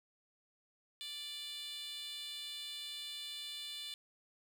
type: tone with high-pass filter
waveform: 10% pulse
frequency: 587.3 Hz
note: D5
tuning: in tune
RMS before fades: -45 dBFS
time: 1.01-3.94 s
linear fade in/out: 0 ms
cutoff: 3600 Hz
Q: 3.8
effects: none